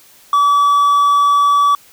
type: tone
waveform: triangle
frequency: 1147 Hz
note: D6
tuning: 41 cents flat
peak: -7 dBFS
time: 0.33-1.75 s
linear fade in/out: 2 ms
effects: white hiss -46 dBFS RMS until 1.92 s